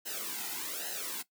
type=noise with flanger; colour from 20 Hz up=white; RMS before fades=-38 dBFS; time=0.05-1.23 s; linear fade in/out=20 ms; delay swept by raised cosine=0.86 to 1.8 ms; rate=1.2 Hz; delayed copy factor=-0.9; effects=noise-tail reverb RT60 0.1 s tail -17 dB re dry + high-pass 200 Hz 12 dB/octave